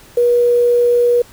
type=tone with quantisation; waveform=sine; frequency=481.6 Hz; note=B4; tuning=44 cents flat; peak=-9 dBFS; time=0.17-1.22 s; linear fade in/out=5 ms; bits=6; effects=pink hiss -43 dBFS RMS until 1.32 s